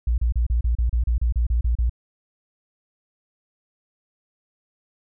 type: tone bursts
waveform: sine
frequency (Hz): 58.7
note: A#1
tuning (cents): +13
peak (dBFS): -17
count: 13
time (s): 0.07-1.896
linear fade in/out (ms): 5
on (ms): 110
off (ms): 33
effects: none